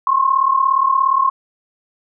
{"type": "tone pair together", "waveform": "sine", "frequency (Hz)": [1046.5, 1083.6], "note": ["C6", "C#6"], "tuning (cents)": [0, -40], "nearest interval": "minor second", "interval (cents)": 60, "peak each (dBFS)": [-16, -14], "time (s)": [0.07, 1.3], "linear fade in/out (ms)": 2, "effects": []}